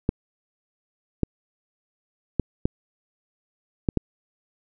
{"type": "clicks", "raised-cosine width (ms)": 3, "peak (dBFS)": -7, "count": 6, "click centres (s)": [0.091, 1.233, 2.397, 2.655, 3.888, 3.973], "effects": []}